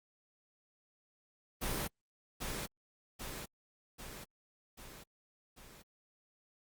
pink noise with echo, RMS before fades -36 dBFS, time 1.61-1.88 s, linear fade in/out 20 ms, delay 790 ms, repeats 5, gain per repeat -4 dB, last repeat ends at 5.83 s, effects Opus 24 kbps

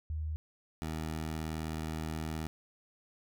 sine / 15% pulse tone pair in turn, 77.6 / 79 Hz, D#2 / D#2, -4 / +27 cents, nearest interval unison, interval 31 cents, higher second, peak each -33 / -29 dBFS, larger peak second, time 0.1-0.36 / 0.82-2.47 s, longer second, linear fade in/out 0 ms, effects none

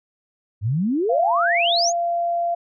sine exponential sweep, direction up, 95.2 to 7040 Hz, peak -18 dBFS, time 0.61-1.93 s, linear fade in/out 50 ms
sine tone, 688 Hz, F5, 26 cents flat, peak -19 dBFS, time 1.09-2.55 s, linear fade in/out 10 ms
effects none

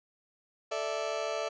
35% pulse chord, A suspended fourth, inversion none, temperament just, 440 / 586.7 / 660 Hz, A4 / D5 / E5, 0 / -2 / +2 cents, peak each -36 / -34 / -33 dBFS, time 0.71-1.49 s, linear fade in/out 10 ms, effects resampled to 16000 Hz

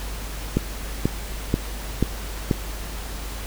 click train, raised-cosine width 3 ms, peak -5 dBFS, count 5, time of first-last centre 0.57-2.512 s, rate 2.06 Hz, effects added 50 Hz sine -31 dBFS peak until 3.46 s + pink hiss -36 dBFS RMS until 3.46 s

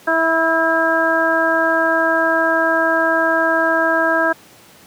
harmonic tone with a mistuned harmonic, 326.9 Hz, E4, 14 cents flat, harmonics 1 / 2 / 3 / 4 / 5, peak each -22 / -18 / -22 / -22 / -17 dBFS, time 0.07-4.33 s, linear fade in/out 10 ms, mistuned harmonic 5, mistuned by -21 cents, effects pink hiss -45 dBFS RMS until 4.86 s + high-pass 150 Hz 12 dB/octave

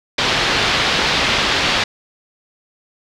white low-pass noise, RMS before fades -17 dBFS, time 0.18-1.84 s, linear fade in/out 5 ms, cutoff 4300 Hz, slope 24 dB/octave, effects none

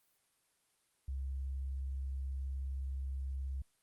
sine tone with vibrato, 67 Hz, C2, 42 cents sharp, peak -36 dBFS, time 1.08-3.62 s, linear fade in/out 5 ms, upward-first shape square, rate 19 Hz, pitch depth 15 cents each way, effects white hiss -75 dBFS RMS until 3.82 s + Opus 32 kbps

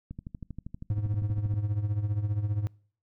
click train, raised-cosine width 5 ms, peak -26 dBFS, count 19, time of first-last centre 0.11-1.539 s, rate 12.6 Hz
triangle tone with tremolo, 103.83 Hz, G#2, in tune, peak -21 dBFS, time 0.9-2.67 s, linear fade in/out 0 ms, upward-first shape triangle, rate 15 Hz, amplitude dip 80%
effects noise-tail reverb RT60 0.5 s tail -25 dB re dry

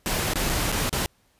pink noise with dropouts, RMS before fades -25 dBFS, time 0.06-1.06 s, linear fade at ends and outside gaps 0 ms, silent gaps 0.335-0.357 / 0.493-0.497 / 0.718-0.725 / 0.894-0.928 s, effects pink hiss -64 dBFS RMS until 1.39 s + resampled to 32000 Hz

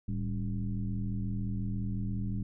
sine tone with frequency modulation, 110 Hz, A2, in tune, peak -30 dBFS, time 0.08-2.43 s, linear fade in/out 5 ms, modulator 85.8 Hz, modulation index 1.3, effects none

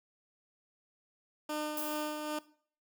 15% pulse tone with tremolo, 302.6 Hz, D#4, 48 cents flat, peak -27 dBFS, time 1.49-2.39 s, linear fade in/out 5 ms, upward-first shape sine, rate 2.5 Hz, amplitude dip 40%
violet noise with exponential decay, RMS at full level -36 dBFS, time 1.77-2.46 s, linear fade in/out 2 ms, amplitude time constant 150 ms
effects noise-tail reverb RT60 0.5 s tail -19 dB re dry

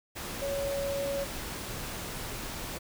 sine tone in noise, 558 Hz, C#5, 11 cents sharp, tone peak -30 dBFS, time 0.41-1.25 s, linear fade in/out 20 ms, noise pink, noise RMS -38 dBFS, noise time 0.15-2.79 s, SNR +5 dB, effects none

